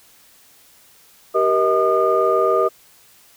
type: tone cluster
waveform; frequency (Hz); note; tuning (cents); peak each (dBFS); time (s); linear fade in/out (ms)
sine; 387.4 / 475 / 633 / 1216; G4 / A#4 / D#5 / D#6; -20 / +33 / +30 / -40; -19; 1.34-2.69; 20
effects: tanh soft clip ceiling -4 dBFS + white hiss -51 dBFS RMS until 3.36 s